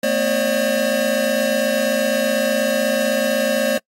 square tone cluster, 221.6 / 249.8 / 541 / 597 Hz, A3 / B3 / C#5 / D5, +13 / +20 / -42 / +28 cents, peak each -25 / -28 / -20 / -22 dBFS, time 0.03-3.78 s, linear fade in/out 5 ms, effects noise-tail reverb RT60 0.1 s tail -26 dB re dry + AAC 48 kbps

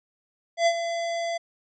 square tone with ADSR envelope, 677 Hz, E5, 46 cents sharp, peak -17 dBFS, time 0.57-1.38 s, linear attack 94 ms, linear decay 65 ms, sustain -10 dB, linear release 12 ms, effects resampled to 16000 Hz

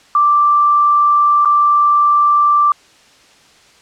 sine tone with dropouts, 1174.7 Hz, D6, in tune, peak -8 dBFS, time 0.15-2.72 s, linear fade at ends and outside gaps 2 ms, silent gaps 1.449-1.456 s, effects white hiss -47 dBFS RMS until 3.81 s + low-pass 6000 Hz 12 dB/octave

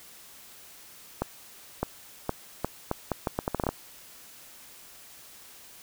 accelerating click train, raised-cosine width 1 ms, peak -12 dBFS, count 14, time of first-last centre 1.22-3.69 s, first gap 610 ms, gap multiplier 0.76, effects white hiss -50 dBFS RMS until 5.82 s

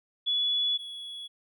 sine / triangle tone pair in turn, 3410 / 3375 Hz, G#7 / G#7, +45 / +27 cents, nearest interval unison, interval 18 cents, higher first, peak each -24 / -36 dBFS, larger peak first, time 0.26-0.78 / 0.78-1.28 s, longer first, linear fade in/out 20 ms, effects none

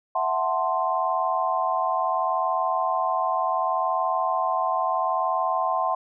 sine chord, F# half-diminished seventh, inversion third, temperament equal, 659.3 / 740 / 880 / 1046.5 Hz, E5 / F#5 / A5 / C6, 0 / 0 / 0 / 0 cents, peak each -28 / -26 / -30 / -25 dBFS, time 0.15-5.95 s, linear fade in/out 5 ms, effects none

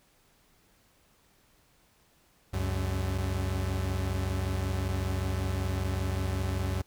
40% pulse tone pair together, 69.26 / 94.5 Hz, C#2 / F#2, -1 / +37 cents, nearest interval perfect fourth, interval 538 cents, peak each -32 / -29 dBFS, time 2.53-6.82 s, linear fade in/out 10 ms, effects pink hiss -65 dBFS RMS until 6.86 s

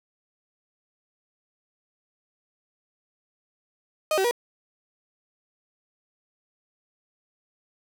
35% pulse tone with pitch steps, 620 / 382.6 / 479.7 Hz, D#5 / G4 / A#4, -6 / -42 / +50 cents, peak -19 dBFS, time 4.11-4.311 s, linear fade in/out 2 ms, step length 67 ms, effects none

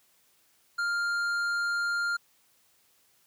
sine tone with tanh clipping, 1400 Hz, F6, 4 cents sharp, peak -28 dBFS, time 0.78-2.17 s, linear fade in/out 10 ms, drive 10 dB, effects white hiss -66 dBFS RMS until 3.26 s + high-pass 60 Hz 12 dB/octave

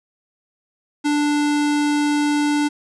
square tone, 294 Hz, D4, 2 cents sharp, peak -17 dBFS, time 1.04-2.69 s, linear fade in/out 20 ms, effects resampled to 22050 Hz + 9-bit

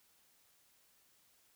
silence, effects white hiss -70 dBFS RMS until 1.55 s

